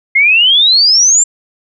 sine exponential sweep, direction up, 2099 to 7459 Hz, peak -5 dBFS, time 0.15-1.24 s, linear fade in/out 10 ms, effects none

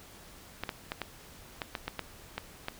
clicks, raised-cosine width 0.3 ms, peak -17 dBFS, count 10, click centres 0.636 / 0.692 / 0.919 / 1.017 / 1.618 / 1.752 / 1.88 / 1.993 / 2.38 / 2.684 s, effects pink hiss -52 dBFS RMS until 2.79 s

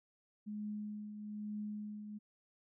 sine tone with tremolo, 210 Hz, G#3, 19 cents sharp, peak -38 dBFS, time 0.46-2.19 s, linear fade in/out 20 ms, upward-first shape triangle, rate 1.1 Hz, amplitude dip 55%, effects none

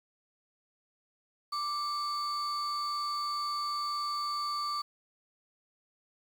sine tone pair together, 1176 / 4531 Hz, D6 / C#8, +2 / +37 cents, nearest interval octave + major seventh, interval 2335 cents, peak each -30 / -35 dBFS, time 1.52-4.82 s, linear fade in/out 10 ms, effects tanh soft clip ceiling -28 dBFS + 9-bit

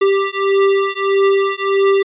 square beating tone pair, 392 / 393.6 Hz, G4 / G4, 0 / +7 cents, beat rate 1.6 Hz, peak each -16 dBFS, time 0.01-2.03 s, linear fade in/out 10 ms, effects resampled to 8000 Hz

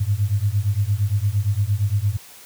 sine beating tone pair, 97.8 / 106.5 Hz, G2 / G#2, -4 / +44 cents, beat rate 8.7 Hz, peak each -20 dBFS, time 0-2.17 s, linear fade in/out 10 ms, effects white hiss -44 dBFS RMS until 2.45 s + high-pass 60 Hz 12 dB/octave

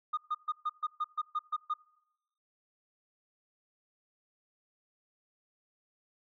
sine tone bursts, 1226 Hz, D#6, 26 cents flat, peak -27 dBFS, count 10, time 0.13-1.74 s, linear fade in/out 10 ms, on 44 ms, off 130 ms, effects noise-tail reverb RT60 0.9 s tail -24 dB re dry + tanh soft clip ceiling -27 dBFS

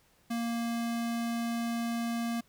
square tone, 233.1 Hz, A#3, in tune, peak -31 dBFS, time 0.3-2.41 s, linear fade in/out 10 ms, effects pink hiss -66 dBFS RMS until 2.48 s

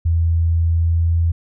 sine tone with pitch glide, 83.1 to 83.73 Hz, E2 to E2, +15 to +28 cents, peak -13 dBFS, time 0.05-1.32 s, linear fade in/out 10 ms, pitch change +13 cents, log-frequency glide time 0.69-1.18 s, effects none

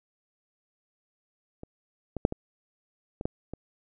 clicks, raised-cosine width 2 ms, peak -27 / -19 / -6 / -18 / -21 / -14 / -23 dBFS, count 7, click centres 1.634 / 2.167 / 2.251 / 2.324 / 3.211 / 3.255 / 3.536 s, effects none

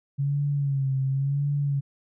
sine tone with vibrato, 138.59 Hz, C#3, in tune, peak -22 dBFS, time 0.18-1.81 s, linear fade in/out 20 ms, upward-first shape sine, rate 0.93 Hz, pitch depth 64 cents each way, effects none

